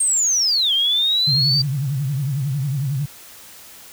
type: linear two-way sweep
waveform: sine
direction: down then up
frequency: 8650 to 3130 to 4678 Hz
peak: -15 dBFS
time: 0-1.62 s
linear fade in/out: 5 ms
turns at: 0.73 s
type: tone with vibrato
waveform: sine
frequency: 138.59 Hz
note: C#3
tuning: in tune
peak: -19 dBFS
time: 1.27-3.06 s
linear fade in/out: 10 ms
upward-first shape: triangle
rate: 11 Hz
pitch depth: 180 cents each way
effects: white hiss -42 dBFS RMS until 3.92 s